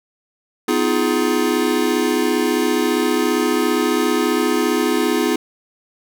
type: chord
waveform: square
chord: F half-diminished seventh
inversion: second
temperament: just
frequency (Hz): 251.4 / 314.3 / 349.2 / 419.1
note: Cb4 / Eb4 / F4 / Ab4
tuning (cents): +31 / +18 / 0 / +16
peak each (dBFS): -22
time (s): 0.68-5.36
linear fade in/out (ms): 5
effects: none